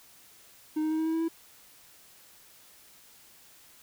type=tone with pitch steps; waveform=triangle; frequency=309 / 312.2 / 315.5 / 318.8 / 322.1 / 325.5 / 328.9 Hz; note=D#4 / D#4 / D#4 / D#4 / E4 / E4 / E4; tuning=-12 / +6 / +24 / +42 / -40 / -22 / -4 cents; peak=-24 dBFS; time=0.76-1.285 s; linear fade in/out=10 ms; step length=75 ms; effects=white hiss -56 dBFS RMS until 3.82 s